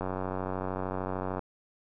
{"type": "click train", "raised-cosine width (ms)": 1, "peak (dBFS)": -19, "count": 130, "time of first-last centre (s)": [0.01, 1.393], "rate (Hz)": 93.3, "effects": []}